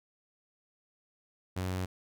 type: tone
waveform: sawtooth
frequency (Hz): 92.4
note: F#2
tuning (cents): -2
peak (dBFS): -28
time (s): 1.56-1.86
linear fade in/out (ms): 10
effects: none